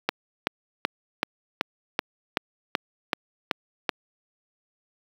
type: click train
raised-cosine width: 0.3 ms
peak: -5 dBFS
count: 11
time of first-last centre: 0.09-3.892 s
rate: 2.63 Hz
effects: high-pass 200 Hz 12 dB/octave + 7-bit